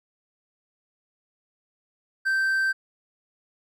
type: tone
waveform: triangle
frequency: 1559 Hz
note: G6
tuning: 10 cents flat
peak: -19 dBFS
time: 2.25-2.73 s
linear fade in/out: 20 ms
effects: none